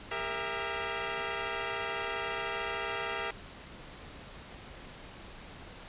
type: chord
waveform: 10% pulse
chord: E diminished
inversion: first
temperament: equal with one note detuned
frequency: 401.6 / 466.2 / 659.3 Hz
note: G4 / Bb4 / E5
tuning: +42 / 0 / 0 cents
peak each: -29 dBFS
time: 0.11-3.31 s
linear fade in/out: 5 ms
effects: pink hiss -48 dBFS RMS until 5.88 s + resampled to 8000 Hz